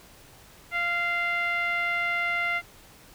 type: tone with low-pass filter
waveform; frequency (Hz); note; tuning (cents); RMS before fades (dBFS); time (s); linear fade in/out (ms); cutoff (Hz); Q
10% pulse; 694; F5; -11; -27; 0.71-2.62; 50; 2000; 3.5
effects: pink hiss -52 dBFS RMS until 3.14 s